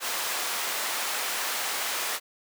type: high-pass noise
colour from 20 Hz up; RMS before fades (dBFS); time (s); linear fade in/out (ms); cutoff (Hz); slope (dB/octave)
pink; -30; 0-2.2; 50; 820; 12
effects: none